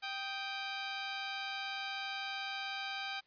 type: tone pair together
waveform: 10% pulse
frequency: 784 / 1244.5 Hz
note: G5 / D#6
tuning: 0 / 0 cents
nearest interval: minor sixth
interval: 800 cents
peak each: -30 / -37 dBFS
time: 0.02-3.21 s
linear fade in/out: 20 ms
effects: white hiss -71 dBFS RMS until 3.26 s + resampled to 11025 Hz